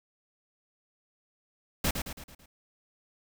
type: noise with echo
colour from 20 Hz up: pink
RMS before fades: -27 dBFS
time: 1.84-1.91 s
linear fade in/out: 5 ms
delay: 110 ms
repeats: 5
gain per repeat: -6 dB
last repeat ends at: 2.46 s
effects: none